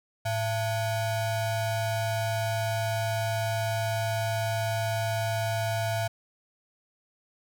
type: ring-modulated tone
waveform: square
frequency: 392 Hz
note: G4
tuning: in tune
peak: -24 dBFS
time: 0.25-6.08 s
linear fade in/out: 10 ms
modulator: 284 Hz
effects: none